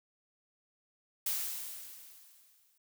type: noise with exponential decay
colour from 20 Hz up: blue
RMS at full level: -32 dBFS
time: 1.26-2.78 s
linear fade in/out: 5 ms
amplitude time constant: 330 ms
effects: none